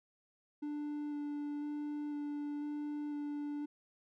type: tone with vibrato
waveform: triangle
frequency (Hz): 293.7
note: D4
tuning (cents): 0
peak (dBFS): -35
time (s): 0.62-3.66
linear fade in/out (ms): 10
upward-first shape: square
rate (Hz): 1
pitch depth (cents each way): 9
effects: none